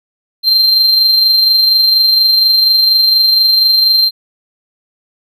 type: tone with amplitude modulation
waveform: triangle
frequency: 4153 Hz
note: C8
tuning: 14 cents flat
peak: -4 dBFS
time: 0.43-4.11 s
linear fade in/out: 50 ms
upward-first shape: sine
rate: 24.2 Hz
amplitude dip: 35%
effects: none